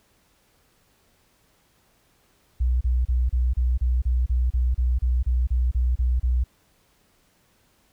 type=tone bursts; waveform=sine; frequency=61.74 Hz; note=B1; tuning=in tune; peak=-18 dBFS; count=16; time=2.6-6.44 s; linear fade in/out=10 ms; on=210 ms; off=32 ms; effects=pink hiss -63 dBFS RMS until 7.92 s